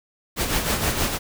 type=noise with tremolo; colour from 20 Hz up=pink; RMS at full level=-21 dBFS; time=0.36-1.19 s; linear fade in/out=50 ms; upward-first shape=sine; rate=6.4 Hz; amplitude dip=55%; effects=none